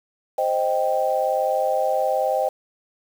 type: chord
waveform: sine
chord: C minor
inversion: none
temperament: equal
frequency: 523.3 / 622.3 / 784 Hz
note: C5 / Eb5 / G5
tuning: 0 / 0 / 0 cents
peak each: -23 dBFS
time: 0.38-2.49 s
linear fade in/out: 5 ms
effects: 7-bit